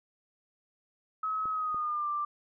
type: tone with pitch glide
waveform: sine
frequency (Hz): 1281 to 1181.5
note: E6 to D6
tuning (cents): -50 to +10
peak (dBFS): -29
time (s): 1.23-2.25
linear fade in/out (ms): 5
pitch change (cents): -140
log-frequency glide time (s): 1.49-2.09
type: clicks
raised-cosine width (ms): 2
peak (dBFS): -34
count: 2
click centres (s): 1.456 / 1.745
effects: none